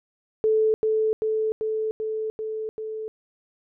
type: tone with echo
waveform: sine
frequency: 436.6 Hz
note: A4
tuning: 13 cents flat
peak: -17 dBFS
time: 0.44-0.74 s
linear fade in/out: 0 ms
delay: 390 ms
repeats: 6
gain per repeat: -2 dB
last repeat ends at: 3.08 s
effects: none